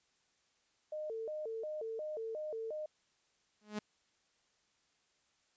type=tone with vibrato; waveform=sine; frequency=524 Hz; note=C5; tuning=2 cents sharp; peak=-38 dBFS; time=0.92-2.86 s; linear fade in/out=5 ms; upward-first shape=square; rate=2.8 Hz; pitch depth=270 cents each way
type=tone with exponential growth; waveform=sawtooth; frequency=210.5 Hz; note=G#3; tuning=24 cents sharp; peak=-30 dBFS; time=3.61-3.79 s; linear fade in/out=5 ms; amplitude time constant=39 ms
effects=white hiss -75 dBFS RMS until 5.56 s + resampled to 16000 Hz